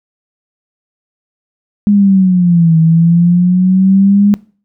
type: exponential two-way sweep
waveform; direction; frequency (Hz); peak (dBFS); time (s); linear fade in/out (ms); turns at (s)
sine; down then up; 207.7 to 160.7 to 206.1; -5; 1.87-4.34; 0; 2.78
effects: noise-tail reverb RT60 0.4 s tail -22 dB re dry